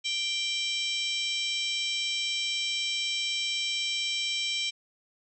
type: harmonic tone with a mistuned harmonic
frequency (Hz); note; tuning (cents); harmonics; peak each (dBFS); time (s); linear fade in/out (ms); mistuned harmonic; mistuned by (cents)
784; G5; 0; 3 / 4 / 5 / 6 / 7 / 8 / 9 / 10; -34 / -31 / -35 / -46 / -36 / -45 / -49 / -42; 0.04-4.71; 20; 10; -15
effects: none